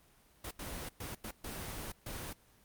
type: noise bursts at uneven times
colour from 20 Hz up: pink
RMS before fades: -42 dBFS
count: 6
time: 0.44-0.51 / 0.59-0.89 / 1-1.15 / 1.24-1.31 / 1.44-1.92 / 2.06-2.33 s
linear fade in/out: 5 ms
effects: pink hiss -65 dBFS RMS until 2.64 s + Opus 24 kbps